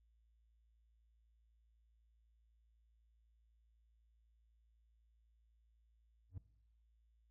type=tone with exponential growth; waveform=triangle; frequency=92.4 Hz; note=F#2; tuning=2 cents flat; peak=-38 dBFS; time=6.29-6.38 s; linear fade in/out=5 ms; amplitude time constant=18 ms; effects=noise-tail reverb RT60 0.7 s tail -18 dB re dry + added 56 Hz sine -70 dBFS peak until 7.3 s